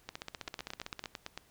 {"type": "two click trains", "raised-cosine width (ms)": 0.2, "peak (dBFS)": [-22, -22], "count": [16, 9], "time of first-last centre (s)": [[0.09, 1.058], [0.48, 1.376]], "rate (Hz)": [15.5, 8.93], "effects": ["pink hiss -65 dBFS RMS until 1.5 s"]}